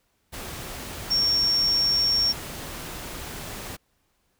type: tone in noise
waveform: sine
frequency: 5510 Hz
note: F8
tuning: 24 cents flat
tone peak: -19 dBFS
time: 1.1-2.33 s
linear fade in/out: 20 ms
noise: pink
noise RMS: -36 dBFS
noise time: 0.32-3.77 s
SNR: +14 dB
effects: pink hiss -70 dBFS RMS until 4.39 s